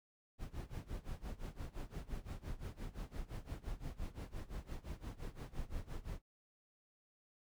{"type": "noise with tremolo", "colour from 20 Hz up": "brown", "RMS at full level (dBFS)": -42, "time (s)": [0.38, 6.22], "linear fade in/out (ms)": 50, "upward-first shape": "sine", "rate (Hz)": 5.8, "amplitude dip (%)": 90, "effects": []}